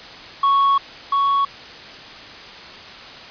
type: tone pair in turn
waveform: triangle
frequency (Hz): 1108.7 / 1113.7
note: C#6 / C#6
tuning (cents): 0 / +8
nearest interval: unison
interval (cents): 8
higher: second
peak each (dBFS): -11 / -13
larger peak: first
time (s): 0.43-0.78 / 1.12-1.45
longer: first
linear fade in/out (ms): 5
effects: white hiss -37 dBFS RMS until 3.3 s + resampled to 11025 Hz